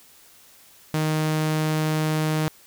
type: tone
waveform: sawtooth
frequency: 155.56 Hz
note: D#3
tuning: in tune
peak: -17 dBFS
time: 0.94-2.48 s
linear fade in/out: 0 ms
effects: white hiss -52 dBFS RMS until 2.66 s